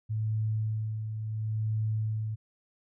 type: tone with tremolo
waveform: sine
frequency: 109 Hz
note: A2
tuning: 16 cents flat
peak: -26 dBFS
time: 0.09-2.36 s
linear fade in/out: 20 ms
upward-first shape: sine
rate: 0.72 Hz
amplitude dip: 50%
effects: none